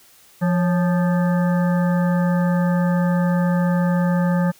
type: harmonic tone with a mistuned harmonic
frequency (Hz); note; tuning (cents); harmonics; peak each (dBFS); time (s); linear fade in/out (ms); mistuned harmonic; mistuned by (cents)
174.61; F3; 0; 1 / 3 / 5 / 7 / 9 / 10; -16 / -26 / -30 / -33 / -35 / -36; 0.41-4.52; 20; 3; +75
effects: white hiss -51 dBFS RMS until 4.59 s